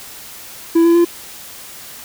triangle tone with pitch steps, 332.9 / 338.1 / 343.4 Hz, E4 / E4 / F4, +17 / +44 / -29 cents, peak -6 dBFS, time 0.75-1.05 s, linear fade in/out 10 ms, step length 100 ms, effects white hiss -35 dBFS RMS until 2.04 s

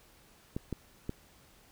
clicks, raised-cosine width 3 ms, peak -21 dBFS, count 3, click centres 0.565 / 0.727 / 1.094 s, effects pink hiss -61 dBFS RMS until 1.71 s

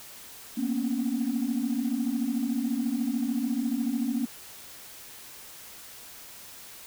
sine tone cluster, 229.8 / 243.7 / 276.4 Hz, A#3 / B3 / C#4, -25 / -23 / -5 cents, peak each -29 dBFS, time 0.57-4.26 s, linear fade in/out 10 ms, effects tanh soft clip ceiling -19 dBFS + white hiss -46 dBFS RMS until 6.86 s

